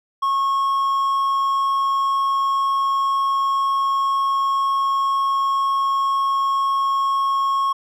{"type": "tone", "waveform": "triangle", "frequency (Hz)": 1093, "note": "C#6", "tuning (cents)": -25, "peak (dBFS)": -15, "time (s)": [0.22, 7.73], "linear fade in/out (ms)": 10, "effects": []}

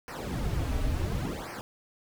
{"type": "noise with flanger", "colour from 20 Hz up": "brown", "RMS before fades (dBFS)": -31, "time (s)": [0.08, 1.61], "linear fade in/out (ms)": 0, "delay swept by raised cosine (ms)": [0.27, 5.77], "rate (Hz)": 0.7, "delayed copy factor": -1, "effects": []}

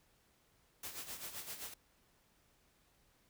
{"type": "noise with tremolo", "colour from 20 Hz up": "white", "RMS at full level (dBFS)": -44, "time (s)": [0.83, 1.74], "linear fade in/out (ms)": 5, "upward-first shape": "sine", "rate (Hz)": 7.7, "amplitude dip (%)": 65, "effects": ["pink hiss -72 dBFS RMS until 3.29 s"]}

